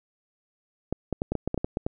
clicks, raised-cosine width 2 ms, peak -13 dBFS, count 11, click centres 0.926 / 1.127 / 1.219 / 1.32 / 1.353 / 1.476 / 1.544 / 1.577 / 1.645 / 1.771 / 1.865 s, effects none

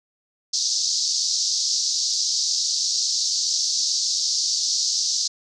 pink band-pass noise, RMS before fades -23 dBFS, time 0.53-5.28 s, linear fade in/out 10 ms, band 4400 to 6400 Hz, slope 48 dB/octave, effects none

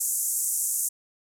pink band-pass noise, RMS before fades -27 dBFS, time 0-0.89 s, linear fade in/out 10 ms, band 6800 to 13000 Hz, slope 48 dB/octave, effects none

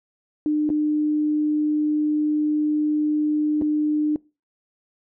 sine tone with dropouts, 301.7 Hz, D4, 47 cents sharp, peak -18 dBFS, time 0.46-4.16 s, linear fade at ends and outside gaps 1 ms, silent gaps 0.692-0.701 / 3.614-3.62 s, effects noise-tail reverb RT60 0.3 s tail -24 dB re dry

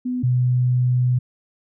sine tone pair in turn, 250 / 125 Hz, B3 / B2, +21 / +21 cents, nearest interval octave, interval 1200 cents, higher first, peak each -21 / -15 dBFS, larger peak second, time 0.05-0.23 / 0.23-1.19 s, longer second, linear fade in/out 10 ms, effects none

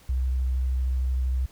sine tone with vibrato, 64.1 Hz, C2, 35 cents flat, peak -22 dBFS, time 0.09-1.46 s, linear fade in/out 5 ms, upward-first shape sine, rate 13 Hz, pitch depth 19 cents each way, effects pink hiss -55 dBFS RMS until 1.51 s

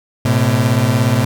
30% pulse beating tone pair, 110 / 127 Hz, A2 / B2, 0 / +49 cents, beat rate 17 Hz, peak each -12 dBFS, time 0.25-1.25 s, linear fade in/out 5 ms, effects none

